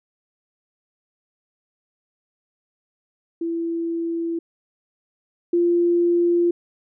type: tone pair in turn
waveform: sine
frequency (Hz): 334.2 / 345.8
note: E4 / F4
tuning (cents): +24 / -17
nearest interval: minor second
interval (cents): 59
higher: second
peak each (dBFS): -22 / -15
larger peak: second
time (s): 3.41-4.39 / 5.53-6.51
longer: neither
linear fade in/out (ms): 5
effects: none